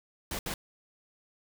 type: noise bursts at uneven times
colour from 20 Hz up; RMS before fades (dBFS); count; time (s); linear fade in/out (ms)
pink; -35; 2; 0.31-0.39 / 0.46-0.54; 2
effects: none